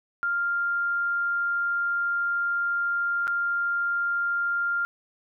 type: tone with dropouts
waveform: sine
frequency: 1396.9 Hz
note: F6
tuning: in tune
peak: -23 dBFS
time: 0.23-4.85 s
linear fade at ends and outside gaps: 0 ms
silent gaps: 3.271-3.278 s
effects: none